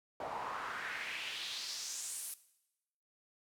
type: noise with band-pass filter sweep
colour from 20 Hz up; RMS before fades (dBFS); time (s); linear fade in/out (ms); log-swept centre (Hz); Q
pink; -42; 0.2-2.34; 2; 710 to 11000; 2.7
effects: noise-tail reverb RT60 0.9 s tail -17 dB re dry